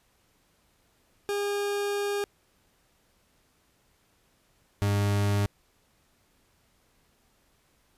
40% pulse tone pair in turn, 406.2 / 101.55 Hz, G#4 / G#2, -38 / -38 cents, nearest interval 2 octaves, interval 2400 cents, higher first, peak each -26 / -22 dBFS, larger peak second, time 1.29-2.24 / 4.82-5.46 s, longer first, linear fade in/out 0 ms, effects pink hiss -67 dBFS RMS until 7.97 s + resampled to 32000 Hz

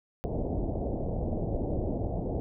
pink low-pass noise, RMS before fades -31 dBFS, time 0.24-2.4 s, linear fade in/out 0 ms, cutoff 720 Hz, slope 48 dB/octave, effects none

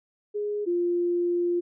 sine tone pair in turn, 415.3 / 349.2 Hz, G#4 / F4, 0 / 0 cents, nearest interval minor third, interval 300 cents, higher first, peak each -26 / -22 dBFS, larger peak second, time 0.34-0.66 / 0.66-1.61 s, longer second, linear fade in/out 20 ms, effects none

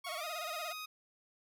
15% pulse tone with pitch glide, 1108.7 to 1251.7 Hz, C#6 to D#6, 0 to +10 cents, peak -35 dBFS, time 0.04-0.86 s, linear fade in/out 10 ms, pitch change +210 cents, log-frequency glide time 0.17-0.25 s
sawtooth tone with vibrato, 659.3 Hz, E5, in tune, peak -37 dBFS, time 0.06-0.73 s, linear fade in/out 10 ms, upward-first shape sine, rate 17 Hz, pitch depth 130 cents each way
effects none

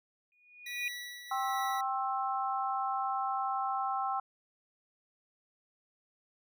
sine tone with exponential growth, 2455 Hz, D#7, 24 cents flat, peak -30 dBFS, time 0.32-0.88 s, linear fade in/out 1 ms, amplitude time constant 120 ms
25% pulse tone with tremolo, 1948 Hz, B6, 24 cents flat, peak -34 dBFS, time 0.66-1.81 s, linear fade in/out 5 ms, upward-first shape triangle, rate 1.3 Hz, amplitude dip 65%
sine chord, C major, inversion second, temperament equal with one note detuned, 784 / 1066.6 / 1318.5 Hz, G5 / C6 / E6, 0 / +33 / 0 cents, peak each -33 / -36 / -36 dBFS, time 1.31-4.2 s, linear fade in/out 5 ms
effects none

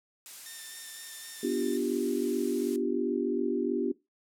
blue noise, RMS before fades -42 dBFS, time 0.26-2.76 s, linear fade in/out 0 ms
5% pulse tone with vibrato, 1803 Hz, A6, 42 cents sharp, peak -33 dBFS, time 0.46-1.77 s, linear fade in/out 2 ms, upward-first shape square, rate 3.9 Hz, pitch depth 16 cents each way
sine chord, G dominant seventh, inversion first, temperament equal, 246.9 / 293.7 / 349.2 / 392 Hz, B3 / D4 / F4 / G4, 0 / 0 / 0 / 0 cents, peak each -32 dBFS, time 1.43-3.92 s, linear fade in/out 5 ms
effects noise-tail reverb RT60 0.2 s tail -18 dB re dry + low-pass 11000 Hz 12 dB/octave

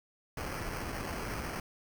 pink noise with sample-and-hold, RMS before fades -38 dBFS, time 0.37-1.6 s, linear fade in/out 2 ms, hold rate 3675 Hz, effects none

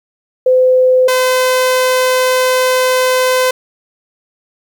sine / sawtooth tone pair in turn, 511 / 511 Hz, C5 / C5, -41 / -41 cents, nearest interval unison, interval 0 cents, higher neither, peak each -6 dBFS, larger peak neither, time 0.46-1.08 / 1.08-3.51 s, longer second, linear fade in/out 5 ms, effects 8-bit

